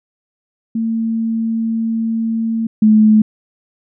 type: tone pair in turn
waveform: sine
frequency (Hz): 225.8 / 215.6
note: A3 / A3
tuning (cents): +45 / -35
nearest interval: minor second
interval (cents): 80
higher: first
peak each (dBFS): -15 / -6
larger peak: second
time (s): 0.75-2.67 / 2.82-3.22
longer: first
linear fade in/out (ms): 5
effects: none

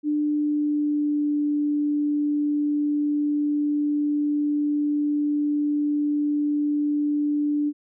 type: tone with pitch glide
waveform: sine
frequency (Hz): 298 to 294.2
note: D4 to D4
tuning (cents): +25 to +3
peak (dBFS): -20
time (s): 0.03-7.73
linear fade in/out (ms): 50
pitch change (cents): -22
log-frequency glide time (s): 0.15-1.36
effects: none

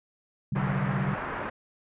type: chord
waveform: sine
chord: C suspended second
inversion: none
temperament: equal with one note detuned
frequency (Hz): 130.81 / 146.83 / 192.41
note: C3 / D3 / G3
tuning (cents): 0 / 0 / -32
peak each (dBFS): -30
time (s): 0.52-1.14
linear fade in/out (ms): 5
type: low-pass noise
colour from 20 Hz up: white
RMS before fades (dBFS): -34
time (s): 0.55-1.5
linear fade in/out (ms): 10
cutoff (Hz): 1700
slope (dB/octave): 24
effects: resampled to 8000 Hz

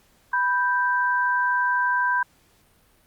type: tone pair together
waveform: sine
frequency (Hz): 987.8 / 1568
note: B5 / G6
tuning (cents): 0 / 0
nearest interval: minor sixth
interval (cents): 800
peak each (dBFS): -22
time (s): 0.33-2.23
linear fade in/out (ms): 5
effects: pink hiss -60 dBFS RMS until 3.06 s + Opus 48 kbps

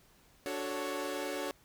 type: chord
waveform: sawtooth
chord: D major seventh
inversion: none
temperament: equal with one note detuned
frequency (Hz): 291.8 / 370 / 440 / 554.4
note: D4 / F#4 / A4 / C#5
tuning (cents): -11 / 0 / 0 / 0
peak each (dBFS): -37 / -37 / -38 / -35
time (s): 0.46-1.51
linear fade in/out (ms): 0
effects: pink hiss -64 dBFS RMS until 1.64 s

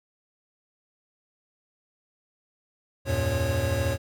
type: tone cluster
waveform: square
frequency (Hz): 81.4 / 94.7 / 116.9 / 548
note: E2 / F#2 / A#2 / C#5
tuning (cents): -21 / +41 / +5 / -20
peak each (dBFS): -30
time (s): 3.05-3.98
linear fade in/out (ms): 50
effects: none

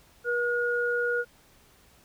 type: tone pair together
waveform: sine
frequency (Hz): 480.2 / 1439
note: B4 / F#6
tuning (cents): -49 / -49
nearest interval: octave + perfect fifth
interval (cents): 1900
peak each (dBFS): -27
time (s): 0.24-1.25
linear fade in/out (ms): 50
effects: pink hiss -59 dBFS RMS until 2.04 s

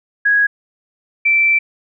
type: tone pair in turn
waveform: sine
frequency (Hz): 1658 / 2335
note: G#6 / D7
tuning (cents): -3 / -11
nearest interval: tritone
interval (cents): 592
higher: second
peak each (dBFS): -10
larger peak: neither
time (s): 0.25-0.47 / 1.25-1.59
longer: second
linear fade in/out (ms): 10
effects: none

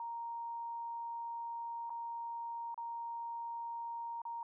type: tone with dropouts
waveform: sine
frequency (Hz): 932.3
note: A#5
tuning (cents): 0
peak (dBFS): -39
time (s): 0-4.43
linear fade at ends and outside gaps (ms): 2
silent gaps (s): 1.896-1.903 / 2.744-2.777 / 4.218-4.252
effects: none

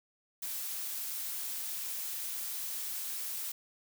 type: noise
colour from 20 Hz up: blue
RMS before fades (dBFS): -38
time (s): 0.42-3.52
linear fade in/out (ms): 5
effects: none

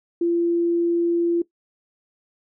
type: tone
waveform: sine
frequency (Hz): 341.6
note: F4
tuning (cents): -38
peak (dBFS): -17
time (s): 0.21-1.42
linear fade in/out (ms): 5
effects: noise-tail reverb RT60 0.1 s tail -18 dB re dry

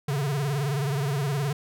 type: tone with vibrato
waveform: square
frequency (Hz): 140.7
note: C#3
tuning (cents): +26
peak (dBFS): -25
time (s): 0.08-1.53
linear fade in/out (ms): 5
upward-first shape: sine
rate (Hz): 19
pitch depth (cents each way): 120
effects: none

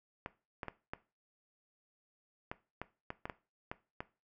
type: clicks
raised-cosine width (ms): 0.5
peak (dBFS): -24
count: 11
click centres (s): 0.261 / 0.632 / 0.683 / 0.935 / 2.515 / 2.816 / 3.104 / 3.255 / 3.298 / 3.715 / 4.005
effects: noise-tail reverb RT60 0.3 s tail -17 dB re dry

